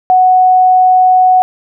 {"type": "tone", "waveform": "sine", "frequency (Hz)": 740, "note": "F#5", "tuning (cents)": 0, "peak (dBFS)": -4, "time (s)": [0.1, 1.42], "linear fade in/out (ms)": 0, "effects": []}